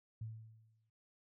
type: tone with exponential decay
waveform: sine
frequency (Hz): 110.9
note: A2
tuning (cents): +14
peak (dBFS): -40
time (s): 0.21-0.9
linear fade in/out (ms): 5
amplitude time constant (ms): 150
effects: noise-tail reverb RT60 0.2 s tail -19 dB re dry